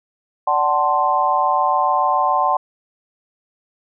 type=chord; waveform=sine; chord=D dominant seventh; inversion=none; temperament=equal with one note detuned; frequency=587.3 / 752.9 / 880 / 1046.5 Hz; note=D5 / F#5 / A5 / C6; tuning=0 / +30 / 0 / 0 cents; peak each=-24 / -19 / -20 / -18 dBFS; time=0.47-2.57 s; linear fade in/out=5 ms; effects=none

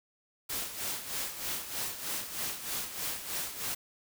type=noise with tremolo; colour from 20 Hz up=white; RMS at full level=-34 dBFS; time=0.49-3.75 s; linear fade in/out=10 ms; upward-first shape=sine; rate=3.2 Hz; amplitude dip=65%; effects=none

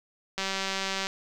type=click train; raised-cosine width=0.2 ms; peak=-13 dBFS; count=134; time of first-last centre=0.38-1.069 s; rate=193 Hz; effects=9-bit

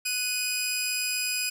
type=tone pair together; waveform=15% pulse; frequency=1480 / 2489 Hz; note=F#6 / D#7; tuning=0 / 0 cents; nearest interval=major sixth; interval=900 cents; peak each=-31 / -20 dBFS; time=0.05-1.5 s; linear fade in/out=10 ms; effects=none

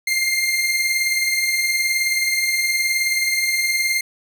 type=beating tone pair; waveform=sawtooth; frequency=2092 / 2111 Hz; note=C7 / C7; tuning=-1 / +15 cents; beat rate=19 Hz; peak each=-22 / -15 dBFS; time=0.07-4.01 s; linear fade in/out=5 ms; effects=none

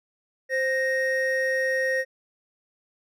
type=tone pair together; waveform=triangle; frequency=523.3 / 1864.8 Hz; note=C5 / A#6; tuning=0 / 0 cents; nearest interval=octave + minor seventh; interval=2200 cents; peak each=-23 dBFS; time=0.49-2.05 s; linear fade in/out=50 ms; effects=none

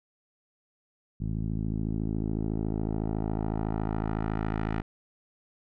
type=tone with low-pass filter sweep; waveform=10% pulse; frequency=53.9 Hz; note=A1; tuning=35 cents flat; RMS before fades=-30 dBFS; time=1.2-4.82 s; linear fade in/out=10 ms; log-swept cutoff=170 to 2000 Hz; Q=1.1; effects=none

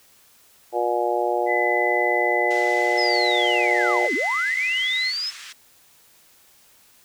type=harmonic tone; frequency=119.9 Hz; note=A#2; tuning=49 cents sharp; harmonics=3 / 4 / 5 / 6 / 7; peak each=-26 / -26 / -26 / -26 / -26 dBFS; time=0.72-4.09 s; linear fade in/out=50 ms
type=tone with pitch glide; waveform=sine; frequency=2010 to 2035 Hz; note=B6 to C7; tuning=+30 to -49 cents; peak=-22 dBFS; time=1.46-5.13 s; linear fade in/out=50 ms; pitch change=+21 cents; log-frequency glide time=2.65-3.43 s
type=band-pass noise; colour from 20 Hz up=pink; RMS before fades=-40 dBFS; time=2.5-5.53 s; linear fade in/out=10 ms; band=1500 to 7900 Hz; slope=24 dB/octave
type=linear two-way sweep; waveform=sine; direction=down then up; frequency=5274 to 241.4 to 5274 Hz; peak=-24 dBFS; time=2.97-5.31 s; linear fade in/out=20 ms; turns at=4.14 s
effects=white hiss -55 dBFS RMS until 7.04 s

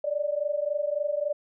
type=tone pair together; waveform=sine; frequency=576.4 / 600 Hz; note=D5 / D5; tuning=-33 / +37 cents; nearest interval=minor second; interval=70 cents; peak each=-28 dBFS; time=0.04-1.33 s; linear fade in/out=5 ms; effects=none

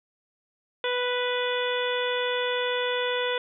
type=harmonic tone; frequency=493.9 Hz; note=B4; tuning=in tune; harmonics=1 / 2 / 3 / 4 / 5 / 6 / 7; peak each=-27 / -33 / -33 / -35 / -37 / -37 / -33 dBFS; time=0.84-3.38 s; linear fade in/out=2 ms; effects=none

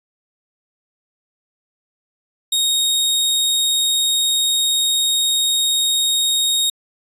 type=tone; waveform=sawtooth; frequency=3737 Hz; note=A#7; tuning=4 cents sharp; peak=-12 dBFS; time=2.52-6.7 s; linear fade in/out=5 ms; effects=resampled to 32000 Hz

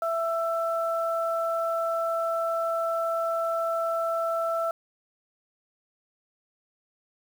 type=tone pair together; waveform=sine; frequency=663.7 / 1331 Hz; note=E5 / E6; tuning=+12 / +16 cents; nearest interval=octave; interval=1204 cents; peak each=-26 / -29 dBFS; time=0.02-4.71 s; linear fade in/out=2 ms; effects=8-bit

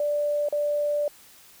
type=tone with dropouts; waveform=sine; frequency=587.3 Hz; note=D5; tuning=in tune; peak=-22 dBFS; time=0-1.08 s; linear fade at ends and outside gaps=2 ms; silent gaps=0.487-0.525 s; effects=white hiss -52 dBFS RMS until 1.6 s

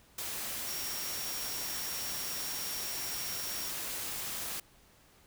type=tone in noise; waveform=sine; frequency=5588 Hz; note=F8; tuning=in tune; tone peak=-41 dBFS; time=0.67-3.7 s; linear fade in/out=5 ms; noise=white; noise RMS=-38 dBFS; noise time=0.18-4.6 s; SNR=-6 dB; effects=pink hiss -62 dBFS RMS until 5.26 s

